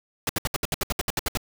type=noise bursts; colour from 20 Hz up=pink; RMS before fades=-25 dBFS; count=13; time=0.27-1.373 s; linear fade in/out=2 ms; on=23 ms; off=67 ms; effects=none